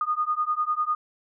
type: beating tone pair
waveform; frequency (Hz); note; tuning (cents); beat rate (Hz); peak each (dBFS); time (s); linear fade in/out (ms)
sine; 1224 / 1234; D#6 / D#6; -29 / -15; 10; -26; 0.01-0.95; 2
effects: none